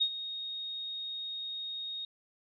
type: tone with ADSR envelope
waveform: sine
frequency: 3729 Hz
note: A#7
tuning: in tune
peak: -23 dBFS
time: 0-2.05 s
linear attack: 18 ms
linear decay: 69 ms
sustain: -13 dB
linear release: 3 ms
effects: none